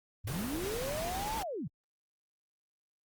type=linear two-way sweep; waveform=sine; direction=up then down; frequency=82.41 to 912 to 106.9 Hz; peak=-35 dBFS; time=0.24-1.68 s; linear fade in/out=10 ms; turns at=1.37 s
type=noise; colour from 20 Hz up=pink; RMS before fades=-39 dBFS; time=0.27-1.43 s; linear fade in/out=5 ms
effects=Opus 24 kbps